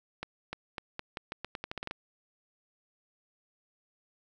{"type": "accelerating click train", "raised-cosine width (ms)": 0.3, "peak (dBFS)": -20, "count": 14, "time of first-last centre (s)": [0.23, 1.911], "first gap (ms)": 300, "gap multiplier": 0.84, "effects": ["10-bit"]}